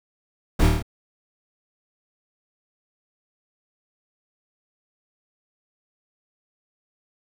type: noise with echo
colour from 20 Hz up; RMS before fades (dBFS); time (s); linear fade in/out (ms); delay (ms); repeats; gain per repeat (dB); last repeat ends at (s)
brown; -17; 0.59-0.67; 10; 26; 6; -2; 0.826
effects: none